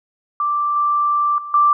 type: tone with level steps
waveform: sine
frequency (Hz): 1174.7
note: D6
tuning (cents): 0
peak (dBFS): -16 / -14 / -27 / -10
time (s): 0.4-1.73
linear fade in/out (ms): 2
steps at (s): 0.76 / 1.38 / 1.54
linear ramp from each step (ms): 2
effects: none